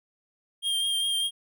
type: tone with vibrato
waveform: square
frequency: 3205 Hz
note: G7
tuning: 38 cents sharp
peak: -25 dBFS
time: 0.62-1.31 s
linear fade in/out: 50 ms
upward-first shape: sine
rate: 5 Hz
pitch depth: 21 cents each way
effects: none